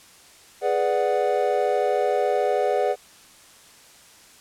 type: chord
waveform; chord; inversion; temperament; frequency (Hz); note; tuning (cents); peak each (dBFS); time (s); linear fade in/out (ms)
triangle; G# half-diminished seventh; none; equal; 415.3 / 493.9 / 587.3 / 740; G#4 / B4 / D5 / F#5; 0 / 0 / 0 / 0; -23; 0.61-2.96; 50
effects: white hiss -50 dBFS RMS until 4.4 s + low-pass 10000 Hz 12 dB/octave